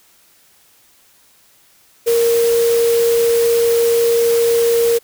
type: tone in noise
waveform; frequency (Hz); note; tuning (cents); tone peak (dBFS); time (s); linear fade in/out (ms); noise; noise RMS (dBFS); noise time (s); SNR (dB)
sine; 466.2; A#4; 0; -11; 2.06-4.99; 20; white; -25; 2.06-4.99; +11
effects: white hiss -52 dBFS RMS until 5.03 s